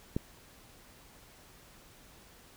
click, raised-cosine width 3 ms, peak -17 dBFS, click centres 0.165 s, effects pink hiss -57 dBFS RMS until 2.56 s

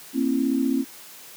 sine tone cluster, 233.8 / 269.4 / 331.4 Hz, A#3 / C#4 / E4, +5 / -49 / +9 cents, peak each -25 / -21 / -28 dBFS, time 0.13-0.85 s, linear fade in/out 50 ms, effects white hiss -44 dBFS RMS until 1.36 s + high-pass 150 Hz 12 dB/octave

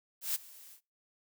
blue noise with ADSR envelope, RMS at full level -31 dBFS, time 0.21-0.81 s, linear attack 140 ms, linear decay 17 ms, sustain -22 dB, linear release 89 ms, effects noise-tail reverb RT60 0.3 s tail -25 dB re dry

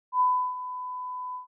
sine tone with ADSR envelope, 1002 Hz, B5, 25 cents sharp, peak -18 dBFS, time 0.12-1.47 s, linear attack 84 ms, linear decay 340 ms, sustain -14 dB, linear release 120 ms, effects none

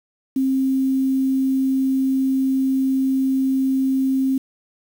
sine tone with quantisation, 265.2 Hz, C4, 23 cents sharp, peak -16 dBFS, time 0.36-4.38 s, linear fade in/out 5 ms, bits 7, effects none

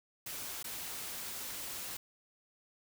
white noise with dropouts, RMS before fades -42 dBFS, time 0.26-1.97 s, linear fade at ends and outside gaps 5 ms, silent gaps 0.629-0.642 s, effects none

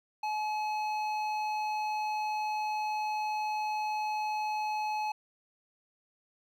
triangle tone with hard clipping, 853 Hz, G#5, 46 cents sharp, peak -32 dBFS, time 0.23-5.12 s, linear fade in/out 5 ms, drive 14 dB, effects none

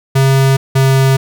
square tone pair in turn, 134.8 / 134.06 Hz, C#3 / C3, -48 / +42 cents, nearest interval unison, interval 10 cents, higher first, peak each -8 dBFS, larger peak neither, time 0.15-0.57 / 0.75-1.17 s, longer neither, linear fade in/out 10 ms, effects none

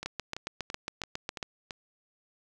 two click trains, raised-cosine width 0.2 ms, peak -20 / -16 dBFS, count 6 / 11, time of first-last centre 0.03-1.708 / 0.06-1.428 s, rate 2.98 / 7.31 Hz, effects none

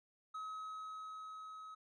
triangle tone with level ramp, 1277 Hz, D#6, 45 cents sharp, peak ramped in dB -40 to -47 dBFS, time 0.34-1.75 s, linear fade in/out 10 ms, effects resampled to 22050 Hz

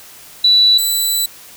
sine / 15% pulse tone pair in turn, 3951 / 3976 Hz, B7 / B7, 0 / +11 cents, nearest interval unison, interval 11 cents, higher second, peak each -7 dBFS, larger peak neither, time 0.44-0.78 / 0.78-1.26 s, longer second, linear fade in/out 5 ms, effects white hiss -39 dBFS RMS until 1.56 s

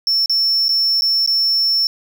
triangle tone with dropouts, 5400 Hz, E8, 41 cents sharp, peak -12 dBFS, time 0.07-1.87 s, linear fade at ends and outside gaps 1 ms, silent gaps 0.259-0.296 / 0.683-0.691 / 1.01-1.02 / 1.262-1.275 s, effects none

